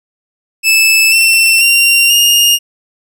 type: tone with pitch steps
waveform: sawtooth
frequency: 2623 / 2692 / 2763 / 2836 Hz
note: E7 / E7 / F7 / F7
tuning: -9 / +36 / -19 / +26 cents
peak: -3 dBFS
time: 0.63-2.59 s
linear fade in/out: 50 ms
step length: 490 ms
effects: none